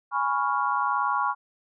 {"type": "chord", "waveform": "sine", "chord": "C# dominant seventh", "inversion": "second", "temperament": "equal", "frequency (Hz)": [830.6, 987.8, 1108.7, 1396.9], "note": ["G#5", "B5", "C#6", "E#6"], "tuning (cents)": [0, 0, 0, 0], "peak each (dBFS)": [-29, -28, -26, -30], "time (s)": [0.11, 1.35], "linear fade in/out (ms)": 50, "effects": []}